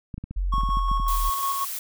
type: clicks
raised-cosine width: 5 ms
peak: -21 dBFS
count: 11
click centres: 0.142 / 0.18 / 0.24 / 0.31 / 0.539 / 0.582 / 0.635 / 0.69 / 0.771 / 0.915 / 0.999 s
type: linear sweep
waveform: sine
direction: down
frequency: 46.25 to 38 Hz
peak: -22 dBFS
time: 0.36-1.3 s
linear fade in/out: 10 ms
type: tone with tremolo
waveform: triangle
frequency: 1100 Hz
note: C#6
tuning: 14 cents flat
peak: -21 dBFS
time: 0.52-1.65 s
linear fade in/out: 10 ms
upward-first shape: square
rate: 5.5 Hz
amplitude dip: 35%
type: noise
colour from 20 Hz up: blue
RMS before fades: -32 dBFS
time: 1.08-1.79 s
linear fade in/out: 2 ms
effects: none